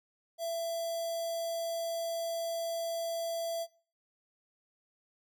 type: tone with notch filter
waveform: square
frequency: 668 Hz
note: E5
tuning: 23 cents sharp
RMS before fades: -35 dBFS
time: 0.38-3.67 s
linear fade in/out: 50 ms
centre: 2100 Hz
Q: 1.4
effects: noise-tail reverb RT60 0.4 s tail -21 dB re dry